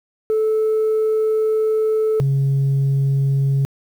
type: tone pair in turn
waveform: sine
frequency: 436.2 / 137.39 Hz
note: A4 / C#3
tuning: -15 / -15 cents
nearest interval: octave + minor sixth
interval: 2000 cents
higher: first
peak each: -13 / -12 dBFS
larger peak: second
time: 0.3-2.2 / 2.2-3.65 s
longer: first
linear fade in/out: 0 ms
effects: tanh soft clip ceiling -13 dBFS + 8-bit

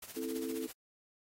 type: noise with tremolo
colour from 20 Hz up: white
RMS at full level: -46 dBFS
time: 0.02-0.72 s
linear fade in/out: 5 ms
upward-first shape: sine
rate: 15 Hz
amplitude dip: 70%
type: chord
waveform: sine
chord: A minor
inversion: first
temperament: equal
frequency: 261.6 / 329.6 / 440 Hz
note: C4 / E4 / A4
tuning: 0 / 0 / 0 cents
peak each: -40 dBFS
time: 0.16-0.67 s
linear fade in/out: 10 ms
effects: AAC 48 kbps

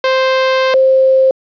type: tone pair in turn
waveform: sawtooth / sine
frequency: 523.3 / 527.5 Hz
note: C5 / C5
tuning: 0 / +14 cents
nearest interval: unison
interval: 14 cents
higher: second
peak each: -6 dBFS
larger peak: neither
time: 0.04-0.74 / 0.74-1.31 s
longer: first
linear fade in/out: 2 ms
effects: resampled to 11025 Hz + 7-bit

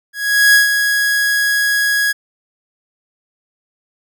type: tone with ADSR envelope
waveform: 45% pulse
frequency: 1661.2 Hz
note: G#6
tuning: in tune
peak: -6 dBFS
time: 0.13-2.13 s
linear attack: 410 ms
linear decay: 130 ms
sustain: -7 dB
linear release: 19 ms
effects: none

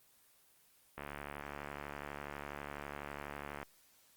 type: click train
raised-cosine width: 0.5 ms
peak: -27 dBFS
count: 192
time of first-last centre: 0.98-3.629 s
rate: 72.1 Hz
effects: white hiss -67 dBFS RMS until 4.16 s + Opus 24 kbps

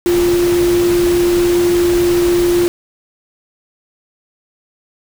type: tone in noise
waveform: sine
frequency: 349.2 Hz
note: F4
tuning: in tune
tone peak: -10 dBFS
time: 0.06-2.68 s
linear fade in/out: 0 ms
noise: pink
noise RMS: -23 dBFS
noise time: 0.06-2.68 s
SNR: +10 dB
effects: none

